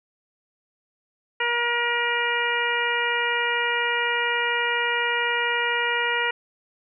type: harmonic tone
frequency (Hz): 475.8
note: A#4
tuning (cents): +35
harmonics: 1 / 2 / 3 / 4 / 5 / 6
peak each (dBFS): -30 / -28 / -28 / -26 / -29 / -30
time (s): 1.4-6.31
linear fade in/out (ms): 5
effects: none